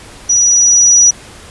sine tone with level ramp, 5840 Hz, F#8, 24 cents flat, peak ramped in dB -7 to -3 dBFS, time 0.29-1.11 s, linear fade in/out 10 ms, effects pink hiss -35 dBFS RMS until 1.5 s + resampled to 24000 Hz

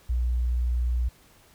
sine tone, 60.6 Hz, B1, 32 cents flat, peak -22 dBFS, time 0.09-1.09 s, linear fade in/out 10 ms, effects pink hiss -57 dBFS RMS until 1.54 s

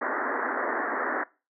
white band-pass noise, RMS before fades -29 dBFS, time 0.01-1.24 s, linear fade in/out 10 ms, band 240 to 1900 Hz, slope 96 dB/octave, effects noise-tail reverb RT60 0.3 s tail -21 dB re dry

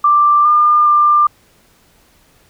sine tone with pitch steps, 1179 / 1204 / 1192 Hz, D6 / D6 / D6, +6 / +43 / +25 cents, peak -7 dBFS, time 0.04-1.27 s, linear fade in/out 5 ms, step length 410 ms, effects pink hiss -52 dBFS RMS until 2.49 s

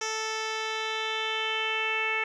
10% pulse tone with low-pass filter sweep, 440 Hz, A4, in tune, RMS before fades -30 dBFS, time 0.01-2.24 s, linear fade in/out 5 ms, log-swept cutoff 5600 to 2400 Hz, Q 4.3, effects none

